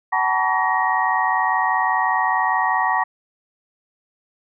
sine tone cluster, 754 / 879 / 959 / 1133 / 1882 Hz, F#5 / A5 / A#5 / C#6 / A#6, +32 / -2 / +49 / +37 / +16 cents, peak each -23 dBFS, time 0.12-3.04 s, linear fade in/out 10 ms, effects none

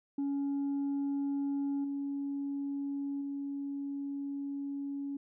sine tone with level steps, 280.3 Hz, C#4, 19 cents sharp, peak -28 / -32 / -34 dBFS, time 0.18-5.17 s, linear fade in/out 5 ms, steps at 1.84 / 3.21 s, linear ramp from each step 5 ms, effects tanh soft clip ceiling -29 dBFS

